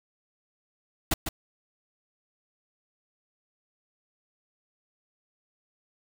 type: noise with echo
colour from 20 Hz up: pink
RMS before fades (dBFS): -24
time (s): 1.11-1.14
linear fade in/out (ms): 5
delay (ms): 150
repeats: 1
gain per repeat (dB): -7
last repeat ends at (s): 1.29
effects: none